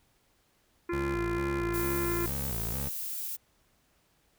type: harmonic tone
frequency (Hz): 345.2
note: F4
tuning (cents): -20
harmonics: 1 / 3 / 4 / 5 / 6 / 7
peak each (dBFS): -30 / -40 / -42 / -44 / -46 / -47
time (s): 0.89-2.26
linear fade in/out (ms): 5
type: tone with vibrato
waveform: 20% pulse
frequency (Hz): 62.3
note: B1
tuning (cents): +16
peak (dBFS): -29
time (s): 0.92-2.89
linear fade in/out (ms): 10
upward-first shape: square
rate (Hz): 2.2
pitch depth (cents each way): 180
type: noise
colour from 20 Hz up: violet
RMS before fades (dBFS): -36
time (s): 1.73-3.37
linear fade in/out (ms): 20
effects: pink hiss -69 dBFS RMS until 4.38 s